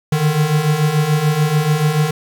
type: beating tone pair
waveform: square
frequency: 146.83 / 153.73 Hz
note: D3 / D#3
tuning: 0 / -21 cents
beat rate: 6.9 Hz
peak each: -20 / -15 dBFS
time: 0.12-2.11 s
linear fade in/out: 5 ms
effects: 7-bit